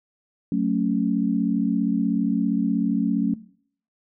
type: chord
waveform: sine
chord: F# minor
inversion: none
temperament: just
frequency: 185 / 222 / 277.5 Hz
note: F#3 / A3 / C#4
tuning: 0 / +16 / +2 cents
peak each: -24 dBFS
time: 0.52-3.34 s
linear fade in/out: 2 ms
effects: noise-tail reverb RT60 0.6 s tail -20 dB re dry